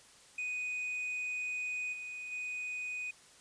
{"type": "tone with level steps", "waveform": "triangle", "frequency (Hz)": 2489, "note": "D#7", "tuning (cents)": 0, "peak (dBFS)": [-33, -39, -35], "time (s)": [0.38, 3.11], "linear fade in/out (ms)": 5, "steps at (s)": [1.92, 2.31], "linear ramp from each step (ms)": 20, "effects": ["white hiss -59 dBFS RMS until 3.4 s", "resampled to 22050 Hz"]}